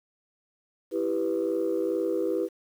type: chord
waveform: sine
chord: E minor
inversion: none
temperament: equal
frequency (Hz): 329.6 / 392 / 493.9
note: E4 / G4 / B4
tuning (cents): 0 / 0 / 0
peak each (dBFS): -28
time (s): 0.91-2.49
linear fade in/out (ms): 50
effects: tanh soft clip ceiling -18 dBFS + 9-bit